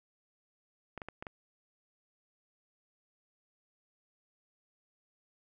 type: clicks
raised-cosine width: 0.5 ms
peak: -26 dBFS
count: 5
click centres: 0.977 / 1.018 / 1.086 / 1.225 / 1.268 s
effects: none